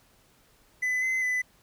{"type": "tone with pitch steps", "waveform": "triangle", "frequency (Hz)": [2006, 2048, 2002], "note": ["B6", "C7", "B6"], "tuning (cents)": [26, -38, 23], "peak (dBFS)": -23, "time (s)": [0.82, 1.42], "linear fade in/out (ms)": 10, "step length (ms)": 200, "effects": ["pink hiss -62 dBFS RMS until 1.62 s"]}